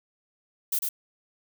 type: noise with echo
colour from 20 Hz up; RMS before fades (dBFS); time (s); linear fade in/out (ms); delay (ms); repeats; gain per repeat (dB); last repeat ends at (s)
violet; -26; 0.72-0.79; 5; 100; 1; -3; 0.89
effects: none